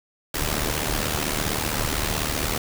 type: noise with amplitude modulation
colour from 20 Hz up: pink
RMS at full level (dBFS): -22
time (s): 0.34-2.58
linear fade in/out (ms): 5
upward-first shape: sine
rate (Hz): 75.7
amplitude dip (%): 75
effects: none